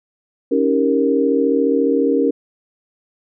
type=chord; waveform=sine; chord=Eb dominant seventh; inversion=third; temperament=equal with one note detuned; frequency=277.2 / 316.9 / 392 / 466.2 Hz; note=Db4 / Eb4 / G4 / Bb4; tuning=0 / +32 / 0 / 0 cents; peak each=-17 / -22 / -21 / -17 dBFS; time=0.51-2.31 s; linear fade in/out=10 ms; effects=none